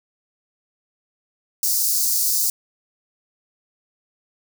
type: high-pass noise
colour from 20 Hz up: white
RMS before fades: -20 dBFS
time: 1.63-2.5 s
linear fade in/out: 2 ms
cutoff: 4600 Hz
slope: 48 dB/octave
effects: none